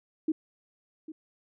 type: tone with echo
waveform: sine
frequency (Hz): 315.1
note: D#4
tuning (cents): +22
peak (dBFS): -23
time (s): 0.28-0.32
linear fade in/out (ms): 5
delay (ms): 800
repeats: 1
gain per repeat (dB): -15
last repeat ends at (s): 1.12
effects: none